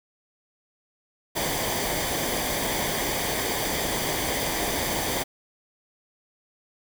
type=noise with comb filter; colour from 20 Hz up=pink; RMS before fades=-27 dBFS; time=1.35-5.24 s; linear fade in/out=20 ms; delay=0.74 ms; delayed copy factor=-0.6; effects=none